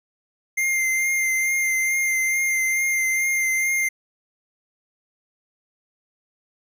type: tone with vibrato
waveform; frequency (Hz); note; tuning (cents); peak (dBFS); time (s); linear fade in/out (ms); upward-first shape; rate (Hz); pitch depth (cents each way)
square; 2100; C7; +6; -20; 0.57-3.89; 10; triangle; 2.3; 24
effects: none